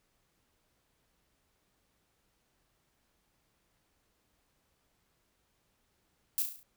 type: noise with echo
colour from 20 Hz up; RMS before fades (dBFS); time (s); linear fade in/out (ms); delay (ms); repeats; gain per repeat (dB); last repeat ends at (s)
violet; -30; 6.38-6.42; 0; 35; 6; -5; 6.63
effects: pink hiss -75 dBFS RMS until 6.76 s